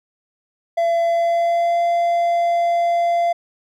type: tone with pitch glide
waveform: triangle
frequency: 676 to 687.4 Hz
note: E5 to F5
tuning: +43 to -28 cents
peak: -13 dBFS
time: 0.77-3.33 s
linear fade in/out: 10 ms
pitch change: +29 cents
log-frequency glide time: 1.03-1.81 s
effects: none